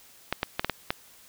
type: clicks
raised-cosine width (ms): 0.3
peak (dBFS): -9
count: 6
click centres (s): 0.326 / 0.431 / 0.595 / 0.646 / 0.697 / 0.905
effects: white hiss -54 dBFS RMS until 1.28 s